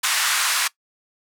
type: band-pass noise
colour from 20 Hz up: pink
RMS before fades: -21 dBFS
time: 0.03-0.68 s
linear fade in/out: 10 ms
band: 1100 to 12000 Hz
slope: 24 dB/octave
effects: noise-tail reverb RT60 0.1 s tail -20 dB re dry